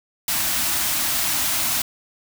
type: band-stop noise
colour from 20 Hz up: white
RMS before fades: -22 dBFS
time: 0.28-1.82 s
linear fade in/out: 2 ms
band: 350 to 590 Hz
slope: 96 dB/octave
effects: none